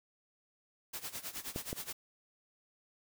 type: noise with tremolo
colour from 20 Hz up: white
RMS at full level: -40 dBFS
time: 0.93-1.93 s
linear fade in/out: 10 ms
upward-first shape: sine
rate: 9.5 Hz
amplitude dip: 85%
type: clicks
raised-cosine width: 2 ms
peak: -24 dBFS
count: 2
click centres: 1.561 / 1.729 s
effects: none